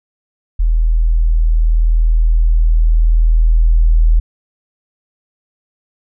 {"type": "tone with level ramp", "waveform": "sine", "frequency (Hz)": 40.39, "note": "E1", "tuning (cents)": -35, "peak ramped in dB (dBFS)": [-9, -6], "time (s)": [0.59, 4.2], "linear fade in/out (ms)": 10, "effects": []}